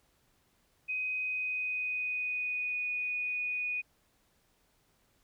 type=tone with pitch glide; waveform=sine; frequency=2511 to 2474 Hz; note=D#7 to D#7; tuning=+15 to -10 cents; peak=-31 dBFS; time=0.88-3.82 s; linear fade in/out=20 ms; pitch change=-25 cents; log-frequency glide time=1.17-2.88 s; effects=pink hiss -71 dBFS RMS until 5.23 s